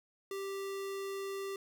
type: tone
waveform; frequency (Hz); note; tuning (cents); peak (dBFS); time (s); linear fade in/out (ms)
square; 392; G4; 0; -38; 0.31-1.56; 2
effects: none

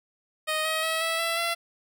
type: tone with pitch steps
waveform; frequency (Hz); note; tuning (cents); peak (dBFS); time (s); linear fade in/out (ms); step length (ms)
10% pulse; 622.3 / 633.2 / 644.2 / 655.5 / 667 / 678.6; D#5 / D#5 / E5 / E5 / E5 / F5; 0 / +30 / -40 / -10 / +20 / -50; -17; 0.47-1.55; 20; 180
effects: none

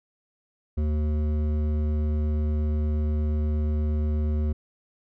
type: tone with hard clipping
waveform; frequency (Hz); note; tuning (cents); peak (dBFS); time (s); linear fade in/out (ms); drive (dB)
triangle; 75.7; D#2; -47; -24; 0.77-4.53; 10; 15
effects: none

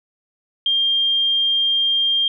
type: tone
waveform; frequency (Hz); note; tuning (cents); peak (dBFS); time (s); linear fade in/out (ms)
sine; 3200; G7; +35; -15; 0.66-2.28; 2
effects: none

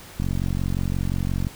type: click train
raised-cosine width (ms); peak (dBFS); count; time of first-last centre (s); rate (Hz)
5; -13; 59; 0.2-1.469; 45.7
effects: pink hiss -43 dBFS RMS until 1.55 s

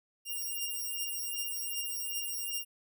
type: beating tone pair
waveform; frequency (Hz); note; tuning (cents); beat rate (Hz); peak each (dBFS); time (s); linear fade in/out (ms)
5% pulse; 2801 / 2803.6; F7 / F7; +4 / +6; 2.6; -28; 0.25-2.65; 50
effects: none

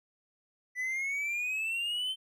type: exponential sweep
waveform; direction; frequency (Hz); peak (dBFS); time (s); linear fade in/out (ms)
triangle; up; 1975.5 to 3112; -29; 0.75-2.16; 50
effects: none

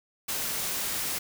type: noise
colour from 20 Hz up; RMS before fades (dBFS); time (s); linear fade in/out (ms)
white; -31; 0.28-1.19; 10
effects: none

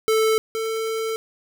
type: tone pair in turn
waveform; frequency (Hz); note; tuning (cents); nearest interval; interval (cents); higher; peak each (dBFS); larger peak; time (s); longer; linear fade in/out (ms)
square; 440 / 445.4; A4 / A4; 0 / +21; unison; 21; second; -17 / -24; first; 0.08-0.38 / 0.55-1.16; second; 0
effects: none

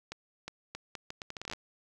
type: accelerating click train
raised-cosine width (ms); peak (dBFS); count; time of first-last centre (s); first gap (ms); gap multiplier
0.2; -22; 15; 0.12-1.534; 360; 0.75
effects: none

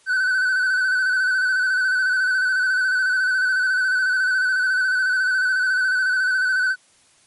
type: tone with vibrato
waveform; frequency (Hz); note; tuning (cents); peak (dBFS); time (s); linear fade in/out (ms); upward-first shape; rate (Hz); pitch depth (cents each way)
triangle; 1512; F#6; +37; -15; 0.06-6.76; 50; square; 14; 32
effects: white hiss -56 dBFS RMS until 7.26 s + MP3 48 kbps

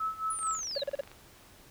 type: tone with tremolo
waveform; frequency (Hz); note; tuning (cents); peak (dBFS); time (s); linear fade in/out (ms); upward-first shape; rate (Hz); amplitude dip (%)
sine; 1300; E6; -24; -28; 0-0.61; 5; sine; 4.6; 85
type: linear sweep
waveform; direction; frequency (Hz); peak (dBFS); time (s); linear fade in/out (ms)
sine; down; 10120 to 3729; -34; 0.3-0.83; 5
type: click train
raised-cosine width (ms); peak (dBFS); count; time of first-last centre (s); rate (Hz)
0.3; -33; 19; 0.39-1.116; 24.8
type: tone bursts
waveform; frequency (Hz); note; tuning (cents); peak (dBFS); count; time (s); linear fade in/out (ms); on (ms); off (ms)
triangle; 561; C#5; +21; -26; 5; 0.76-1.009; 5; 21; 36
effects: pink hiss -56 dBFS RMS until 1.7 s

